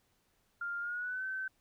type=tone with pitch glide; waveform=sine; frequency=1400 to 1535.6 Hz; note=F6 to G6; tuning=+4 to -36 cents; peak=-35 dBFS; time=0.61-1.48 s; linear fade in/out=5 ms; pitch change=+160 cents; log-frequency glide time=0.8-1.25 s; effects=pink hiss -74 dBFS RMS until 1.6 s

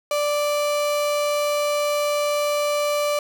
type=tone; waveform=35% pulse; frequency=587 Hz; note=D5; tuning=1 cent flat; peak=-18 dBFS; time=0.11-3.19 s; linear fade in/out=2 ms; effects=none

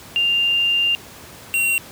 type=tone pair in turn; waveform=sine / square; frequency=2794 / 2748 Hz; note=F7 / F7; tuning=0 / -29 cents; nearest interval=unison; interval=29 cents; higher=first; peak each=-15 / -17 dBFS; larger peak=first; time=0.16-0.95 / 1.54-1.78 s; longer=first; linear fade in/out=0 ms; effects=pink hiss -40 dBFS RMS until 1.91 s + high-pass 80 Hz 12 dB/octave

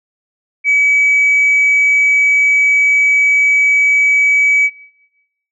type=tone; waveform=sine; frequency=2281 Hz; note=C#7; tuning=49 cents sharp; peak=-7 dBFS; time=0.64-4.7 s; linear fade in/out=50 ms; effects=noise-tail reverb RT60 1.0 s tail -21 dB re dry + tanh soft clip ceiling -5 dBFS

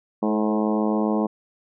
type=harmonic tone with a mistuned harmonic; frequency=107 Hz; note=A2; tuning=48 cents flat; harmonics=2 / 3 / 4 / 5 / 6 / 7 / 8 / 9 / 10; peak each=-22 / -26 / -28 / -30 / -32 / -33 / -34 / -35 / -36 dBFS; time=0.22-1.27 s; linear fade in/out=10 ms; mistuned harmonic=4; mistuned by=+19 cents; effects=none

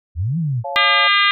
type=exponential two-way sweep; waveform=sine; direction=up then down; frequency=73.42 to 174.61 to 108.5 Hz; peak=-17 dBFS; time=0.15-0.64 s; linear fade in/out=50 ms; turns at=0.38 s
type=chord; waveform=sine; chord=Db augmented; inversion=none; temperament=equal with one note detuned; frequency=554.4 / 698.5 / 865.4 Hz; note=Db5 / F5 / A5; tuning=0 / 0 / -29 cents; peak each=-27 dBFS; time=0.64-1.08 s; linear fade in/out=10 ms
type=harmonic tone; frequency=403.3 Hz; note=G4; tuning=49 cents sharp; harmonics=3 / 4 / 5 / 6 / 7 / 8 / 9 / 10; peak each=-17 / -21 / -17 / -22 / -22 / -22 / -22 / -28 dBFS; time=0.76-1.31 s; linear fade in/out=0 ms
effects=none

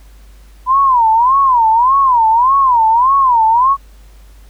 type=tone with vibrato; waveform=sine; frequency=987.8 Hz; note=B5; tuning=in tune; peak=-7 dBFS; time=0.66-3.77 s; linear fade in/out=50 ms; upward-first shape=sine; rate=1.7 Hz; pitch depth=200 cents each way; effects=added 50 Hz sine -37 dBFS peak until 4.49 s + pink hiss -50 dBFS RMS until 4.49 s

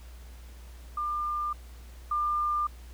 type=tone pair in turn; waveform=sine; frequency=1199 / 1199 Hz; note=D6 / D6; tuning=+36 / +36 cents; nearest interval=unison; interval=0 cents; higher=neither; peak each=-28 / -25 dBFS; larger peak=second; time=0.97-1.53 / 2.11-2.67 s; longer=neither; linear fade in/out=5 ms; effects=added 60 Hz sine -44 dBFS peak until 2.93 s + pink hiss -56 dBFS RMS until 2.93 s

